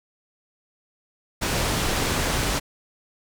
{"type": "low-pass noise", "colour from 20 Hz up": "pink", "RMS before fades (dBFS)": -24, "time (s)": [1.41, 2.6], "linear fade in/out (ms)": 20, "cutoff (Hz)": 10000, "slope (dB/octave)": 12, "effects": []}